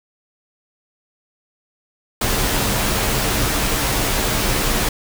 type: noise with comb filter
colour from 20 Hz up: pink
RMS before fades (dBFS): -19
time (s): 2.21-4.89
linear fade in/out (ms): 5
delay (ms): 12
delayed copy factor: -0.55
effects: none